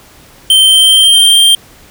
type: tone with pitch glide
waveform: square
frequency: 3115 to 3173 Hz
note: G7 to G7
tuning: -12 to +20 cents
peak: -4 dBFS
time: 0.5-1.55 s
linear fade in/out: 2 ms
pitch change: +32 cents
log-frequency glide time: 0.65-1.39 s
effects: pink hiss -40 dBFS RMS until 1.9 s